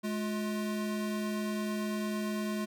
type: tone pair together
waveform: square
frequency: 211.7 / 355.8 Hz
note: G#3 / F4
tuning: +33 / +32 cents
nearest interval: major sixth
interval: 899 cents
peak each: -33 / -40 dBFS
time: 0.03-2.66 s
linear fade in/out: 20 ms
effects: none